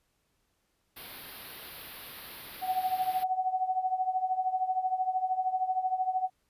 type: band-stop noise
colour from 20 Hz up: white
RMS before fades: -43 dBFS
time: 0.96-3.24 s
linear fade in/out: 10 ms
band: 4600 to 11000 Hz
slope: 48 dB/octave
type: tone with tremolo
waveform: sine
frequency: 747 Hz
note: F#5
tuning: 16 cents sharp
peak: -23 dBFS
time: 2.61-6.3 s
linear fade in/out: 50 ms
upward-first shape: triangle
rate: 13 Hz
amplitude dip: 85%
effects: pink hiss -75 dBFS RMS until 6.49 s + resampled to 32000 Hz